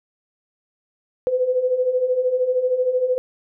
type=beating tone pair; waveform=sine; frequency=495.3 / 508.3 Hz; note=B4 / B4; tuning=+5 / +50 cents; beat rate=13 Hz; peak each=-24 / -18 dBFS; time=1.27-3.18 s; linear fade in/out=0 ms; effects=none

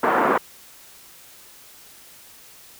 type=band-pass noise; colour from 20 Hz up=white; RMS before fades=-19 dBFS; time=0.03-0.38 s; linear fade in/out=5 ms; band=220 to 1400 Hz; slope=24 dB/octave; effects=white hiss -47 dBFS RMS until 2.79 s

